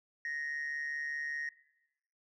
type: tone with amplitude modulation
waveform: sine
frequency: 1864.7 Hz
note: A#6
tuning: in tune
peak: -30 dBFS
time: 0.25-1.49 s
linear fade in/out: 2 ms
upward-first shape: sine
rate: 145 Hz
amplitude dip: 70%
effects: noise-tail reverb RT60 0.9 s tail -19 dB re dry + tanh soft clip ceiling -32 dBFS